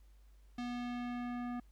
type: tone with low-pass filter sweep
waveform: square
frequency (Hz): 243.4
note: B3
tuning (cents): -25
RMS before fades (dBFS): -40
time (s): 0.58-1.6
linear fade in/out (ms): 5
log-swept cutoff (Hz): 4600 to 1400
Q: 1
effects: added 50 Hz sine -58 dBFS peak until 1.71 s + pink hiss -75 dBFS RMS until 1.71 s